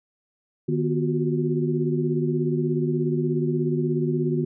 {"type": "tone cluster", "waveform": "sine", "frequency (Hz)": [153, 243.9, 359.9, 376.6], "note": ["D#3", "B3", "F#4", "F#4"], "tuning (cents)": [-29, -21, -48, 31], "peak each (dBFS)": [-24, -27, -26, -31], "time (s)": [0.68, 4.45], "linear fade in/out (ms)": 10, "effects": []}